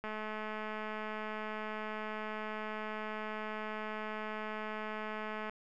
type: click train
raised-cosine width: 0.5 ms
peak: -26 dBFS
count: 1174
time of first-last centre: 0.04-5.496 s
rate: 215 Hz
effects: none